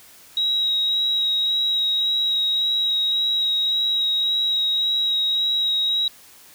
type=tone with vibrato; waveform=sine; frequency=3827 Hz; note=A#7; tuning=45 cents sharp; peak=-18 dBFS; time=0.37-6.08 s; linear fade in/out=2 ms; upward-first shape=sine; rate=1.8 Hz; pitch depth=13 cents each way; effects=white hiss -48 dBFS RMS until 6.54 s

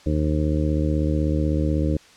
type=harmonic tone; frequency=76.1 Hz; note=D#2; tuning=38 cents flat; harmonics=1 / 2 / 3 / 4 / 5 / 6 / 7; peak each=-22 / -25 / -30 / -25 / -35 / -33 / -31 dBFS; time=0.06-1.97 s; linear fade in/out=5 ms; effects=white hiss -50 dBFS RMS until 2.16 s + low-pass 6000 Hz 12 dB/octave

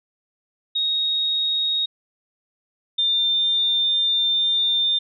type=tone pair in turn; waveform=sine; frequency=3755 / 3601 Hz; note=A#7 / A7; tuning=+12 / +39 cents; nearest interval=minor second; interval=73 cents; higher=first; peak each=-19 / -17 dBFS; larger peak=second; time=0.75-1.86 / 2.98-4.99 s; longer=second; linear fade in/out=10 ms; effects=none

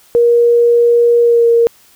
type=tone with pitch glide; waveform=sine; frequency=473.5 to 466.4 Hz; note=A#4 to A#4; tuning=+27 to +1 cents; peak=-6 dBFS; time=0.15-1.67 s; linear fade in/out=0 ms; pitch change=-26 cents; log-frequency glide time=1.21-1.47 s; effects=white hiss -47 dBFS RMS until 1.95 s

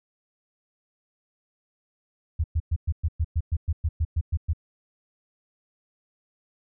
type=tone bursts; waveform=sine; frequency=80.1 Hz; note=E2; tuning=49 cents flat; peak=-20 dBFS; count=14; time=2.39-4.534 s; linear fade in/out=10 ms; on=51 ms; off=110 ms; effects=none

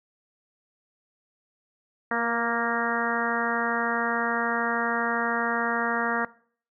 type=harmonic tone with a mistuned harmonic; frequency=233.1 Hz; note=A#3; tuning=in tune; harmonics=1 / 2 / 3 / 4 / 5 / 6 / 7 / 8; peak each=-32 / -32 / -32 / -32 / -32 / -32 / -32 / -32 dBFS; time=2.11-6.25 s; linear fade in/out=2 ms; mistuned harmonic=2; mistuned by=+18 cents; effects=noise-tail reverb RT60 0.5 s tail -20 dB re dry

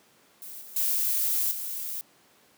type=noise with level steps; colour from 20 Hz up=violet; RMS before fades=-41 / -45 / -26 / -34 dBFS; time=0.42-2.01 s; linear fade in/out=0 ms; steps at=0.61 / 0.76 / 1.51 s; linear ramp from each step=5 ms; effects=pink hiss -60 dBFS RMS until 2.57 s + high-pass 200 Hz 12 dB/octave

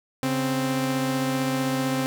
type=tone pair together; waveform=sawtooth; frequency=138.59 / 261.6 Hz; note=C#3 / C4; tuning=0 / 0 cents; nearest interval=major seventh; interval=1100 cents; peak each=-25 / -20 dBFS; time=0.23-2.06 s; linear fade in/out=0 ms; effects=8-bit

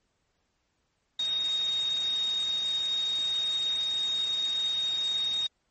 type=tone in noise; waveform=sine; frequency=3727 Hz; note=A#7; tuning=1 cent flat; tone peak=-26 dBFS; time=1.19-5.47 s; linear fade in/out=5 ms; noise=white; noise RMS=-41 dBFS; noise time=1.19-5.47 s; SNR=+12 dB; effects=pink hiss -75 dBFS RMS until 5.7 s + MP3 32 kbps

